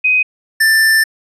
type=tone pair in turn; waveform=sine / square; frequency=2509 / 1774.1 Hz; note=D#7 / A6; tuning=+14 / +14 cents; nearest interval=tritone; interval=600 cents; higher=first; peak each=-9 dBFS; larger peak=neither; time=0.04-0.23 / 0.6-1.04 s; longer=second; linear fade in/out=10 ms; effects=resampled to 32000 Hz